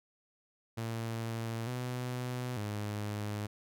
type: tone with pitch steps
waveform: sawtooth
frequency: 114.1 / 124.7 / 104.4 Hz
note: A#2 / B2 / G#2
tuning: -37 / +17 / +10 cents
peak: -31 dBFS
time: 0.77-3.47 s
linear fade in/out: 10 ms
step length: 900 ms
effects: none